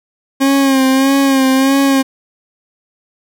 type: tone with vibrato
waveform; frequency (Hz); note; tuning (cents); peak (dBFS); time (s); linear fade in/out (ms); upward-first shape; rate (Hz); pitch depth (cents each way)
40% pulse; 269.3; C#4; -50; -8; 0.4-2.03; 20; sine; 1.6; 42
effects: none